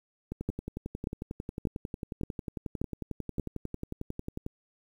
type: two click trains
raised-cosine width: 3 ms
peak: -17 / -22 dBFS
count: 6 / 47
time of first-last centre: 0.49-3.397 / 0.32-4.464 s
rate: 1.72 / 11.1 Hz
effects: 9-bit